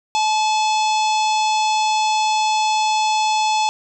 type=harmonic tone; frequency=862 Hz; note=A5; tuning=36 cents flat; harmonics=1 / 3 / 4 / 5 / 6 / 7 / 8 / 9; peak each=-16 / -26 / -28 / -30 / -32 / -33 / -34 / -35 dBFS; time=0.15-3.69 s; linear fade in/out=0 ms; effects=none